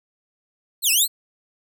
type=exponential two-way sweep; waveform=10% pulse; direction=down then up; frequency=4435 to 2514 to 4435 Hz; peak=-8 dBFS; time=0.82-1.08 s; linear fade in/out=50 ms; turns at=0.91 s; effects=none